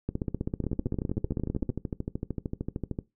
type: two click trains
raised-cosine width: 3 ms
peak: -18 / -16 dBFS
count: 32 / 26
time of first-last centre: 0.64-2.988 / 0.09-1.693 s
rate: 13.2 / 15.6 Hz
effects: noise-tail reverb RT60 0.2 s tail -19 dB re dry